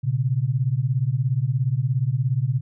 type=beating tone pair; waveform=sine; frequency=120.1 / 137.1 Hz; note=B2 / C#3; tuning=-48 / -19 cents; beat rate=17 Hz; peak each=-22 dBFS; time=0.03-2.61 s; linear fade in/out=20 ms; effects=none